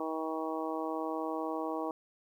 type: harmonic tone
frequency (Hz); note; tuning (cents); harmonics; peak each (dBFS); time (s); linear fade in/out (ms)
159.3; D#3; +41; 2 / 3 / 4 / 5 / 6 / 7; -37 / -39 / -40 / -41 / -42 / -42; 0-1.91; 2
effects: 11-bit

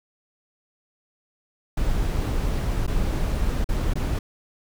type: noise with dropouts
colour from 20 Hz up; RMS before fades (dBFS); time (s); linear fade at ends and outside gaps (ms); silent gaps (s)
brown; -23; 1.77-4.19; 5; 2.866-2.876 / 3.644-3.689 / 3.937-3.955
effects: none

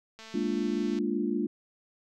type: click train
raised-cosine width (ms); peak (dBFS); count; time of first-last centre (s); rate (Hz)
0.2; -30; 178; 0.19-0.987; 222
type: chord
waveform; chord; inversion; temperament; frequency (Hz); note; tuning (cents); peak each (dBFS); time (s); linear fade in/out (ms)
sine; Bb dominant seventh; third; equal; 207.7 / 233.1 / 293.7 / 349.2; Ab3 / Bb3 / D4 / F4; 0 / 0 / 0 / 0; -32; 0.34-1.47; 5
effects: none

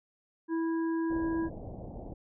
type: harmonic tone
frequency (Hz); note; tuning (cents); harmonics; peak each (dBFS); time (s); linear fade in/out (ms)
328.1; E4; -8; 1 / 3 / 5; -28 / -41 / -45; 0.48-1.5; 50
type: low-pass noise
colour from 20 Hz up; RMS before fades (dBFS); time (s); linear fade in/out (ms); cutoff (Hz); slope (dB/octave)
pink; -42; 1.1-2.14; 10; 770; 48
effects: none

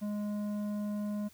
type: tone with tanh clipping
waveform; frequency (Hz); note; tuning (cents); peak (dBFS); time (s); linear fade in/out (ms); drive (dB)
sine; 207.7; G#3; 0; -34; 0.01-1.29; 20; 10
effects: added 81 Hz sine -65 dBFS peak until 1.33 s + white hiss -61 dBFS RMS until 1.33 s

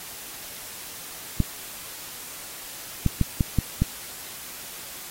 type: clicks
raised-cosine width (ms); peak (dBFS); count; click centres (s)
5; -7; 6; 1.403 / 3.063 / 3.213 / 3.408 / 3.587 / 3.82
effects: white hiss -39 dBFS RMS until 5.1 s + AAC 48 kbps

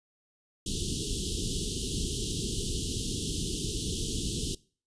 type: band-stop noise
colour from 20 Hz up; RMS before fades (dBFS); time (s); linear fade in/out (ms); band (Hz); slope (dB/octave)
pink; -32; 0.66-4.55; 5; 450 to 2900; 96
effects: noise-tail reverb RT60 0.4 s tail -22 dB re dry + resampled to 22050 Hz

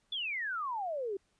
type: exponential sweep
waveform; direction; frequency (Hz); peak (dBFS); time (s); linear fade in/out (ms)
sine; down; 3520 to 375; -33; 0.12-1.17; 5
effects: pink hiss -74 dBFS RMS until 1.39 s + resampled to 22050 Hz

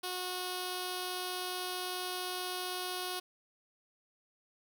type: tone with notch filter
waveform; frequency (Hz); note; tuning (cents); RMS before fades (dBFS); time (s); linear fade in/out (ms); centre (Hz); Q
5% pulse; 364.5; F#4; -26; -38; 0.03-3.2; 10; 2000; 1.3
effects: none

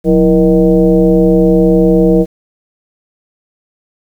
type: tone with frequency modulation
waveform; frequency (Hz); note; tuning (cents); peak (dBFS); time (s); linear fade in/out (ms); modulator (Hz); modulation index
sine; 327.8; E4; -10; -5; 0.04-2.26; 50; 147; 1.5
effects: 7-bit

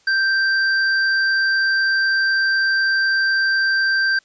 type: tone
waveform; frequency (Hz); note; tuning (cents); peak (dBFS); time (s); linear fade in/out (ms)
square; 1568; G6; 0; -16; 0.07-4.19; 5
effects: white hiss -57 dBFS RMS until 4.24 s + resampled to 16000 Hz

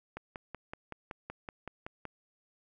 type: click train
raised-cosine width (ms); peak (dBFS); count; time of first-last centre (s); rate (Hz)
0.5; -25; 11; 0.17-2.053; 5.31
effects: none

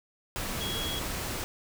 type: tone in noise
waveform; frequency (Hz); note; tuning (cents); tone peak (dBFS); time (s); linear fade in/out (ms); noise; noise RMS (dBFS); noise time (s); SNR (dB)
sine; 3322; G#7; 0; -34; 0.61-0.99; 0; pink; -34; 0.36-1.44; -3
effects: none

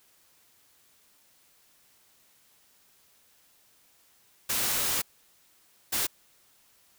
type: noise bursts at uneven times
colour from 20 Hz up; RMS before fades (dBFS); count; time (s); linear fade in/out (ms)
white; -28; 2; 4.49-5.02 / 5.92-6.07; 10
effects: white hiss -63 dBFS RMS until 6.98 s

